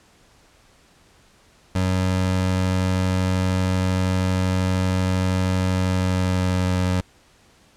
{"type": "tone with pitch glide", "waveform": "25% pulse", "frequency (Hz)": [92.8, 91.52], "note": ["F#2", "F#2"], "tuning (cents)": [6, -18], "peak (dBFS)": -15, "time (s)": [1.75, 7.01], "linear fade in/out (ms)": 5, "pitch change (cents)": -24, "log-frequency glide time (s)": [5.69, 6.75], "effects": ["pink hiss -55 dBFS RMS until 7.76 s", "low-pass 9000 Hz 12 dB/octave"]}